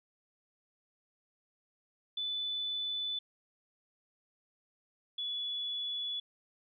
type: tone pair in turn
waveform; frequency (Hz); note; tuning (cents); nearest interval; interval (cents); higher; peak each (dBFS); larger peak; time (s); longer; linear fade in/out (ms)
sine; 3493 / 3417; A7 / G#7; -13 / +49; unison; 38; first; -33 / -34; first; 2.17-3.19 / 5.18-6.2; neither; 5
effects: none